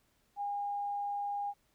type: tone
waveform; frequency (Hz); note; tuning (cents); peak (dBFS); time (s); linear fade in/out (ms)
sine; 812; G#5; -39; -33; 0.36-1.54; 50
effects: pink hiss -73 dBFS RMS until 1.74 s